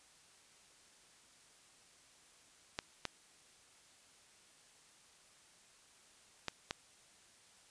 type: clicks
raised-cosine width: 0.2 ms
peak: -19 dBFS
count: 4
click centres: 2.789 / 3.053 / 6.483 / 6.709 s
effects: white hiss -64 dBFS RMS until 7.7 s + resampled to 22050 Hz